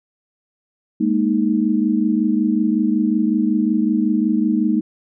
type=chord; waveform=sine; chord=Ab suspended second; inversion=none; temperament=equal; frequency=207.7 / 233.1 / 311.1 Hz; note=Ab3 / Bb3 / Eb4; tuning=0 / 0 / 0 cents; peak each=-19 dBFS; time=1-4.81 s; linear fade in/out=10 ms; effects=none